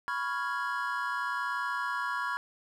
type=chord; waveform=triangle; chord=C# dominant seventh; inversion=third; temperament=equal; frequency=987.8 / 1108.7 / 1396.9 / 1661.2 Hz; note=B5 / C#6 / E#6 / G#6; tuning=0 / 0 / 0 / 0 cents; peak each=-34 dBFS; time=0.08-2.37 s; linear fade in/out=0 ms; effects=none